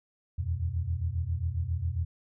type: tone cluster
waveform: sine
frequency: 80.1 / 87.5 / 123.4 Hz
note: E2 / F2 / B2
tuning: -49 / +4 / -1 cents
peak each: -33 / -30 / -36 dBFS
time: 0.38-2.05 s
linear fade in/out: 10 ms
effects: none

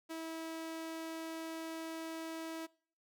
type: tone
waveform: sawtooth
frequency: 324.6 Hz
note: E4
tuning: 27 cents flat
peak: -37 dBFS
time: 0.09-2.67 s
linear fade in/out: 20 ms
effects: noise-tail reverb RT60 0.5 s tail -24 dB re dry

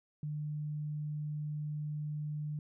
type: tone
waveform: sine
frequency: 150 Hz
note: D3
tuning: 37 cents sharp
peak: -35 dBFS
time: 0.23-2.59 s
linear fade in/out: 2 ms
effects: none

